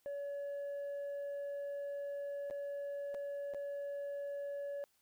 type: tone with dropouts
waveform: sine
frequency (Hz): 567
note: C#5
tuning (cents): +39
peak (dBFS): -36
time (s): 0.06-4.84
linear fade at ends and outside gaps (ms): 0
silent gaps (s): 2.5-2.509 / 3.143-3.147 / 3.537-3.546
effects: tanh soft clip ceiling -38 dBFS + white hiss -75 dBFS RMS until 5.01 s